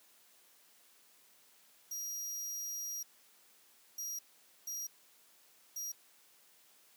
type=tone bursts at uneven times; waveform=sawtooth; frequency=5720 Hz; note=F8; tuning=41 cents sharp; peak=-36 dBFS; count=4; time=1.91-3.03 / 3.98-4.19 / 4.67-4.87 / 5.76-5.92 s; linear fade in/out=5 ms; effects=white hiss -65 dBFS RMS until 6.96 s + high-pass 200 Hz 12 dB/octave